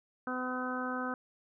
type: harmonic tone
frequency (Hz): 253.4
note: B3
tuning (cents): +45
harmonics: 1 / 2 / 3 / 4 / 5 / 6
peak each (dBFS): -37 / -41 / -43 / -43 / -39 / -40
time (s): 0.27-1.14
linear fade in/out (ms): 2
effects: none